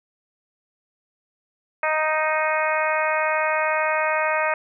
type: harmonic tone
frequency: 311.1 Hz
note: D#4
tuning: in tune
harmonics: 2 / 3 / 4 / 5 / 6 / 7 / 8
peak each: -24 / -26 / -27 / -28 / -29 / -29 / -30 dBFS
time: 1.83-4.54 s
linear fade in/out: 2 ms
effects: none